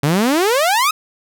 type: exponential sweep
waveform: sawtooth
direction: up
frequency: 135.5 to 1300 Hz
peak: -9 dBFS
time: 0.03-0.91 s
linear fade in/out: 5 ms
effects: none